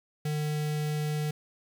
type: tone with notch filter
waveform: square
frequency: 150.8 Hz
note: D3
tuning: 46 cents sharp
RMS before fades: -30 dBFS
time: 0.25-1.31 s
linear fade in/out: 5 ms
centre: 1100 Hz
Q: 1.6
effects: 9-bit